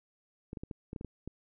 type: clicks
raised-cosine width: 3 ms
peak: -27 dBFS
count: 9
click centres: 0.531 / 0.572 / 0.635 / 0.712 / 0.931 / 0.962 / 1.011 / 1.047 / 1.276 s
effects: none